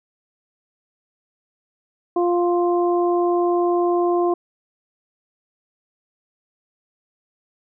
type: harmonic tone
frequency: 350 Hz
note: F4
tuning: 4 cents sharp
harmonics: 1 / 2 / 3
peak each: -17 / -23 / -27 dBFS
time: 2.16-4.34 s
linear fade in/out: 5 ms
effects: none